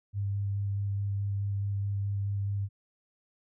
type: tone with vibrato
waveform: sine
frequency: 100 Hz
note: G2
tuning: 35 cents sharp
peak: -28 dBFS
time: 0.13-2.69 s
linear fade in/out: 50 ms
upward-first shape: square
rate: 4.7 Hz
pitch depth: 9 cents each way
effects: none